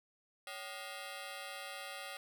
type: ring-modulated tone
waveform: 10% pulse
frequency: 664 Hz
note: E5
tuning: 12 cents sharp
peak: -32 dBFS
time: 0.47-2.17 s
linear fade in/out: 2 ms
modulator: 104 Hz
effects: none